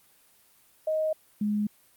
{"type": "tone pair in turn", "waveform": "sine", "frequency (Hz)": [626, 208.9], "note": ["D#5", "G#3"], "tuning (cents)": [10, 10], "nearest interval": "octave + perfect fifth", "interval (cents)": 1900, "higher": "first", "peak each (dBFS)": [-24, -24], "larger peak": "neither", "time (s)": [[0.87, 1.13], [1.41, 1.67]], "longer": "neither", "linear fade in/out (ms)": 5, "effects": ["white hiss -61 dBFS RMS until 1.96 s", "Opus 32 kbps"]}